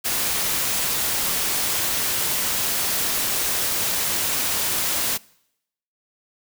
white noise, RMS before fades -23 dBFS, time 0.04-5.18 s, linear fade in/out 20 ms, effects noise-tail reverb RT60 0.8 s tail -24 dB re dry

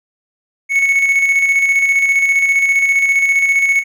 triangle tone with tremolo, 2209 Hz, C#7, 7 cents flat, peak -7 dBFS, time 0.69-3.84 s, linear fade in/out 50 ms, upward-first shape square, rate 15 Hz, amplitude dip 40%, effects none

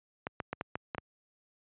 clicks, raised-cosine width 0.5 ms, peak -19 dBFS, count 7, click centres 0.269 / 0.402 / 0.53 / 0.611 / 0.755 / 0.948 / 0.982 s, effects high-pass 80 Hz 12 dB/octave + resampled to 8000 Hz

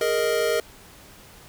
square chord, Ab suspended second, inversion none, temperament equal, 415.3 / 466.2 / 622.3 Hz, Ab4 / Bb4 / Eb5, 0 / 0 / 0 cents, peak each -28 / -24 / -26 dBFS, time 0.01-0.6 s, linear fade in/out 2 ms, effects pink hiss -48 dBFS RMS until 1.48 s

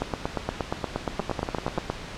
two click trains, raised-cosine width 1 ms, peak -11 / -13 dBFS, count 17 / 7, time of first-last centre 0.02-1.9 / 1.2-1.777 s, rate 8.51 / 10.4 Hz, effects pink hiss -38 dBFS RMS until 2.17 s + low-pass 5000 Hz 12 dB/octave

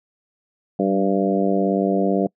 harmonic tone with a mistuned harmonic, 98 Hz, G2, in tune, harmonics 2 / 3 / 4 / 5 / 6 / 7, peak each -21 / -23 / -24 / -25 / -26 / -26 dBFS, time 0.79-2.27 s, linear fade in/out 5 ms, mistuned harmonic 2, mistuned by -26 cents, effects noise-tail reverb RT60 0.1 s tail -26 dB re dry

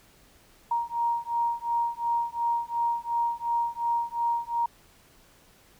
sine beating tone pair, 937 / 939.8 Hz, A#5 / A#5, +9 / +14 cents, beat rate 2.8 Hz, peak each -28 dBFS, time 0.71-4.66 s, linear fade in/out 5 ms, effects pink hiss -58 dBFS RMS until 5.79 s

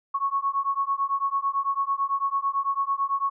sine beating tone pair, 1100 / 1109 Hz, C#6 / C#6, -14 / 0 cents, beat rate 9 Hz, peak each -26 dBFS, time 0.14-3.3 s, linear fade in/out 10 ms, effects none

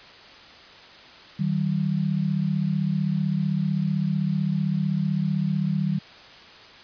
sine tone pair together, 155.21 / 190.9 Hz, D#3 / G3, -4 / -46 cents, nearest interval major third, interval 358 cents, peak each -24 dBFS, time 1.39-5.99 s, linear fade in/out 10 ms, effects white hiss -46 dBFS RMS until 6.83 s + resampled to 11025 Hz

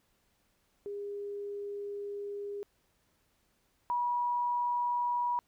sine tone pair in turn, 406.1 / 968.1 Hz, G#4 / B5, -39 / -35 cents, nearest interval octave + minor third, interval 1504 cents, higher second, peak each -36 / -28 dBFS, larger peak second, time 0.86-2.63 / 3.9-5.39 s, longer first, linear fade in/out 0 ms, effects pink hiss -73 dBFS RMS until 5.47 s

